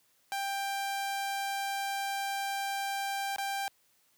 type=tone with dropouts; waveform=sawtooth; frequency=790 Hz; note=G5; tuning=13 cents sharp; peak=-28 dBFS; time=0.32-3.68 s; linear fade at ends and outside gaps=0 ms; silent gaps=3.361-3.383 s; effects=white hiss -69 dBFS RMS until 4.17 s + high-pass 80 Hz 12 dB/octave